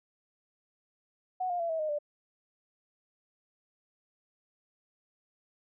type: tone with pitch steps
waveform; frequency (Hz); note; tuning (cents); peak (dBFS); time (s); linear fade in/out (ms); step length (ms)
sine; 739 / 706.4 / 675.3 / 645.6 / 617.1 / 589.9; F#5 / F5 / E5 / E5 / D#5 / D5; -2 / +20 / +42 / -36 / -14 / +8; -29; 1.4-1.988; 10; 98
effects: none